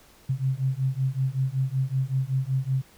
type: beating tone pair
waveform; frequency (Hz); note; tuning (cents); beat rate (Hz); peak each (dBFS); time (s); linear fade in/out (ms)
sine; 130 / 135.3; C3 / C#3; -11 / -42; 5.3; -26; 0.29-2.82; 10
effects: pink hiss -55 dBFS RMS until 2.97 s